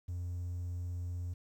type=tone; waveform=triangle; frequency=88.4 Hz; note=F2; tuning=22 cents sharp; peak=-33 dBFS; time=0.08-1.34 s; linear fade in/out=10 ms; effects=tanh soft clip ceiling -30 dBFS + 11-bit